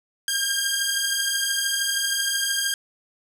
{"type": "beating tone pair", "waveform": "10% pulse", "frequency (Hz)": [1600, 1613], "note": ["G6", "G6"], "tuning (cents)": [35, 49], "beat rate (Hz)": 13, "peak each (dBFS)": [-18, -15], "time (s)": [0.28, 2.74], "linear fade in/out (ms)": 2, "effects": []}